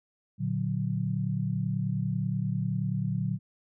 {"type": "chord", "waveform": "sine", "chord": "Bb augmented", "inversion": "none", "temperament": "equal", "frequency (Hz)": [116.54, 146.83, 185], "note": ["Bb2", "D3", "F#3"], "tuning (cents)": [0, 0, 0], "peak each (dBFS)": -31, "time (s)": [0.38, 3.39], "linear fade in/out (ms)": 50, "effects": []}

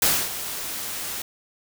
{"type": "noise with ADSR envelope", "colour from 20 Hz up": "white", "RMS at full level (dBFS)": -18, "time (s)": [0.02, 1.22], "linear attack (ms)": 4, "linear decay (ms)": 260, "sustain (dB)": -13, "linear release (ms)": 3, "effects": []}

